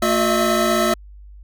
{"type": "tone cluster", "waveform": "square", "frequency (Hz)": [226, 357.8, 612, 668, 1303], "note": ["A3", "F4", "D#5", "E5", "E6"], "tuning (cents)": [47, 42, -29, 23, -20], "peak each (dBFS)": -23, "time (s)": [0.02, 0.94], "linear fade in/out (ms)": 5, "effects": ["added 50 Hz sine -38 dBFS peak until 1.43 s"]}